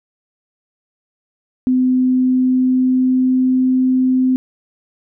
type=tone with pitch glide; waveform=sine; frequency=255.1 to 257.3 Hz; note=C4 to C4; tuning=-44 to -29 cents; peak=-11 dBFS; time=1.67-4.36 s; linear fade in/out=0 ms; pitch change=+15 cents; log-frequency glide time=1.91-3.69 s; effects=none